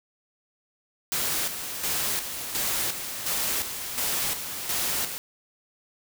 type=noise with tremolo; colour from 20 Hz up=white; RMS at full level=-27 dBFS; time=1.12-5.18 s; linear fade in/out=0 ms; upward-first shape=square; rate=1.4 Hz; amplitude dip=55%; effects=none